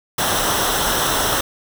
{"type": "noise with comb filter", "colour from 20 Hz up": "pink", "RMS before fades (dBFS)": -19, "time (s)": [0.18, 1.41], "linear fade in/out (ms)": 5, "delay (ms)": 0.43, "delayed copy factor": -0.65, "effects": []}